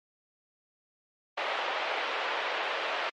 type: band-pass noise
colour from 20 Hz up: pink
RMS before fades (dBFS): -32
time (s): 1.37-3.1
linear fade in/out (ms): 10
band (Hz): 510 to 3300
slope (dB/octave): 24
effects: MP3 48 kbps